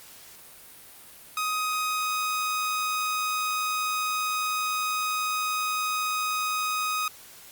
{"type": "tone", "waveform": "sawtooth", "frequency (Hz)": 1255, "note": "D#6", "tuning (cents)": 15, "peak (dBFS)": -22, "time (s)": [1.37, 7.08], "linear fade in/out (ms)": 2, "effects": ["white hiss -48 dBFS RMS until 7.51 s", "Opus 48 kbps"]}